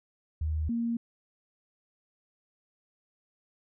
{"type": "tone pair in turn", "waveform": "sine", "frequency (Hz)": [77.78, 233.1], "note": ["D#2", "A#3"], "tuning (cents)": [0, 0], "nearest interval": "octave + perfect fifth", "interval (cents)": 1900, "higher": "second", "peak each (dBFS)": -27, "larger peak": "neither", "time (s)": [[0.41, 0.69], [0.69, 0.97]], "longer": "neither", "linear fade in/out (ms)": 5, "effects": []}